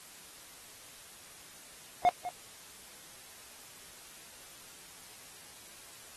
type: tone with echo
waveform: triangle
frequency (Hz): 718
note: F5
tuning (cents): +48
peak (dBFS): -18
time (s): 2.05-2.09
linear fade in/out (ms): 0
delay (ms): 200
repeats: 1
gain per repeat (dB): -14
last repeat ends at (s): 2.29
effects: white hiss -52 dBFS RMS until 6.16 s + AAC 32 kbps